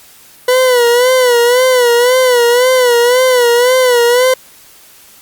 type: tone with vibrato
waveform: 40% pulse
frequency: 493.9 Hz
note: B4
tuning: in tune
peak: -6 dBFS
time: 0.48-4.34 s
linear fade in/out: 5 ms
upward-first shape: sine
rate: 1.9 Hz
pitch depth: 77 cents each way
effects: white hiss -41 dBFS RMS until 5.21 s + Opus 48 kbps